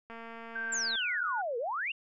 click train, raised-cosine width 0.5 ms, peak -31 dBFS, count 197, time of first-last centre 0.1-0.956 s, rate 229 Hz
sine tone with pitch glide, 1568 to 1454.6 Hz, G6 to F#6, 0 to -30 cents, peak -33 dBFS, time 0.55-1.42 s, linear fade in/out 10 ms, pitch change -130 cents, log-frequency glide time 0.97-1.03 s
sine exponential two-way sweep, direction down then up, 7590 to 450.1 to 2895 Hz, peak -31 dBFS, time 0.72-1.92 s, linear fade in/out 5 ms, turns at 1.58 s
effects none

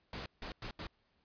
pink noise bursts at uneven times, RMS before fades -43 dBFS, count 4, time 0.13-0.26 / 0.42-0.52 / 0.62-0.71 / 0.79-0.87 s, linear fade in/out 2 ms, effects pink hiss -75 dBFS RMS until 1.24 s + resampled to 11025 Hz

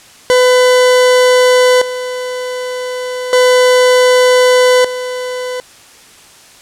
40% pulse tone with tremolo, 502 Hz, B4, 28 cents sharp, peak -5 dBFS, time 0.3-5.6 s, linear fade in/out 0 ms, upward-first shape square, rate 0.33 Hz, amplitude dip 75%, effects white hiss -40 dBFS RMS until 6.61 s + low-pass 9000 Hz 12 dB/octave

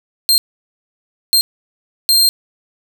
sawtooth tone bursts at uneven times, 4186 Hz, C8, in tune, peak -6 dBFS, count 3, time 0.29-0.38 / 1.33-1.41 / 2.09-2.29 s, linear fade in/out 0 ms, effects none

